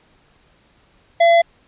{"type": "tone with tanh clipping", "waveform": "sine", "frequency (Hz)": 678, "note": "E5", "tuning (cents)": 49, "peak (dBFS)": -11, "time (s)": [1.2, 1.42], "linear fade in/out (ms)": 10, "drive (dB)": 13, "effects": ["pink hiss -56 dBFS RMS until 1.67 s", "resampled to 8000 Hz"]}